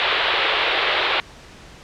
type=band-pass noise; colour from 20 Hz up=white; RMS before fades=-20 dBFS; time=0-1.2 s; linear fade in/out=0 ms; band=360 to 3800 Hz; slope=48 dB/octave; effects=pink hiss -43 dBFS RMS until 1.83 s + low-pass 6000 Hz 12 dB/octave